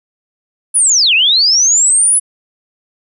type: linear two-way sweep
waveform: sine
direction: down then up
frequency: 10300 to 2442 to 10300 Hz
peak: -7 dBFS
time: 0.74-2.2 s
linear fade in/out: 20 ms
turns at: 1.14 s
effects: none